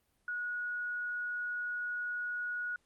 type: tone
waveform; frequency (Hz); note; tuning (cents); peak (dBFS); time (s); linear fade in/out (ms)
sine; 1456; F#6; -28; -34; 0.28-2.76; 2
effects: pink hiss -75 dBFS RMS until 2.85 s + Opus 32 kbps